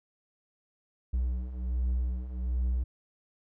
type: beating tone pair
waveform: triangle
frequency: 61 / 62.3 Hz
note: B1 / B1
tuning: -21 / +16 cents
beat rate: 1.3 Hz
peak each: -32 / -27 dBFS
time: 1.13-2.84 s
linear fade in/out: 10 ms
effects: none